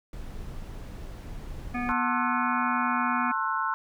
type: noise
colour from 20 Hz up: brown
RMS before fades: -38 dBFS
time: 0.13-1.92 s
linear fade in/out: 2 ms
type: harmonic tone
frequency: 244.5 Hz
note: B3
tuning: 17 cents flat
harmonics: 1 / 3 / 5 / 7 / 9 / 10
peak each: -30 / -35 / -37 / -38 / -40 / -40 dBFS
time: 1.74-3.32 s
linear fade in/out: 10 ms
type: chord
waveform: sine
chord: F# half-diminished seventh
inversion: first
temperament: just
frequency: 888 / 1065.6 / 1332 / 1480 Hz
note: A5 / C6 / E6 / F#6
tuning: +16 / +31 / +18 / 0 cents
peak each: -32 / -29 / -31 / -32 dBFS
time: 1.89-3.74 s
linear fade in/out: 0 ms
effects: none